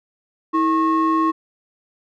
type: ring-modulated tone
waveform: triangle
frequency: 382.5 Hz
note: G4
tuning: 42 cents flat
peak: -10 dBFS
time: 0.53-1.32 s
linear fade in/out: 20 ms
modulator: 705 Hz
effects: none